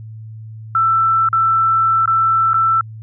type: tone with dropouts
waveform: sine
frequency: 1331 Hz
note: E6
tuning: 16 cents sharp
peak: -11 dBFS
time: 0.75-2.81 s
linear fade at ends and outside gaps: 2 ms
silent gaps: 1.288-1.329 / 2.058-2.076 / 2.533-2.542 s
effects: added 110 Hz sine -30 dBFS peak until 3.02 s